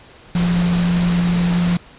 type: tone in noise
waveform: sine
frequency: 174.61 Hz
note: F3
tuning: in tune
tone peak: -14 dBFS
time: 0.35-1.77 s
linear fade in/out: 2 ms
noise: pink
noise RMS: -26 dBFS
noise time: 0.35-1.77 s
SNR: +9 dB
effects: pink hiss -44 dBFS RMS until 1.98 s + resampled to 8000 Hz